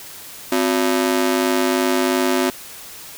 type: ring-modulated tone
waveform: sawtooth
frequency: 312.5 Hz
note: D#4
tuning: 8 cents sharp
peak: -9 dBFS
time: 0.52-2.5 s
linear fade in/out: 2 ms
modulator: 51.4 Hz
effects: white hiss -37 dBFS RMS until 3.17 s